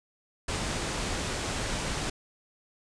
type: low-pass noise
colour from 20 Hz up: pink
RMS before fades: -32 dBFS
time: 0.48-2.1 s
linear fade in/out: 5 ms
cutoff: 9200 Hz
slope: 48 dB/octave
effects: none